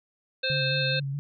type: harmonic tone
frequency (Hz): 523.3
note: C5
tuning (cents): 0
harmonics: 1 / 3 / 5 / 7 / 8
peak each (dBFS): -31 / -31 / -31 / -31 / -31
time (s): 0.43-1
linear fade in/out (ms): 10
type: tone with vibrato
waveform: sine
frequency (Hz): 140.6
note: C#3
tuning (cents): +25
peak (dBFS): -28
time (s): 0.5-1.19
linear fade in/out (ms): 0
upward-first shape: square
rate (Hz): 4.7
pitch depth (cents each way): 37
effects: none